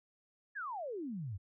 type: exponential sweep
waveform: sine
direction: down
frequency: 1760 to 87.6 Hz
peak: -38 dBFS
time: 0.55-1.38 s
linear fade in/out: 20 ms
effects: none